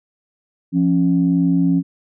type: tone pair together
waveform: sine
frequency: 173.11 / 274.8 Hz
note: F3 / C#4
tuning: -15 / -15 cents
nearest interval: minor sixth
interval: 800 cents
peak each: -15 dBFS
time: 0.72-1.83 s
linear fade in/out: 50 ms
effects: tanh soft clip ceiling -5 dBFS